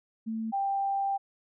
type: tone pair in turn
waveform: sine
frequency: 222.8 / 788.9 Hz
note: A3 / G5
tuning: +22 / +11 cents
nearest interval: octave + minor seventh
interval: 2189 cents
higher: second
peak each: -30 / -26 dBFS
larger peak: second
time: 0.26-0.52 / 0.52-1.18 s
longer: second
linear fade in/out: 20 ms
effects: none